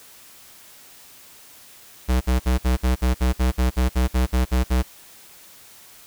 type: tone bursts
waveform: square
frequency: 63 Hz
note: B1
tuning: 35 cents sharp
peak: -17 dBFS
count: 15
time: 2.08-4.828 s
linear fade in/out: 20 ms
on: 130 ms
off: 57 ms
effects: white hiss -47 dBFS RMS until 6.06 s